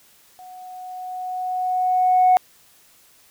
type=tone with level ramp; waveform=sine; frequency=736 Hz; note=F#5; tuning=9 cents flat; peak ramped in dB=-39 to -9 dBFS; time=0.39-2.37 s; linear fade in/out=0 ms; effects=tanh soft clip ceiling -8 dBFS + white hiss -54 dBFS RMS until 3.3 s